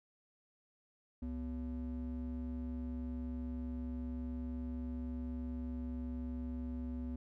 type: ring-modulated tone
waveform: triangle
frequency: 157.3 Hz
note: D#3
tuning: 19 cents sharp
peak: -33 dBFS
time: 1.22-7.16 s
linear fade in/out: 5 ms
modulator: 89.5 Hz
effects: none